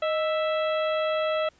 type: harmonic tone with a mistuned harmonic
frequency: 659.3 Hz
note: E5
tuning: in tune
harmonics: 1 / 2 / 3 / 4 / 5 / 6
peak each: -24 / -31 / -38 / -37 / -38 / -46 dBFS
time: 0.02-1.49 s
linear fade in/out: 5 ms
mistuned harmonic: 1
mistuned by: -98 cents
effects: pink hiss -61 dBFS RMS until 1.59 s + resampled to 16000 Hz